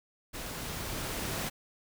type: noise with level ramp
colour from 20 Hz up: pink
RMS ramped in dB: -40 to -34 dBFS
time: 0.33-1.5 s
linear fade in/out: 20 ms
effects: none